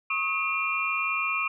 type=tone cluster; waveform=sine; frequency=1099 / 1265 / 2397 / 2708 Hz; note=C#6 / D#6 / D7 / E7; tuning=-15 / +28 / +35 / +46 cents; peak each=-32 / -33 / -27 / -33 dBFS; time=0.1-1.48 s; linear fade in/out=5 ms; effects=none